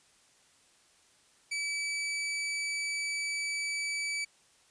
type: tone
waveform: sawtooth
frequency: 2300 Hz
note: D7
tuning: 37 cents flat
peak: -28 dBFS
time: 1.51-4.25 s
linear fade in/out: 10 ms
effects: white hiss -64 dBFS RMS until 4.7 s + resampled to 22050 Hz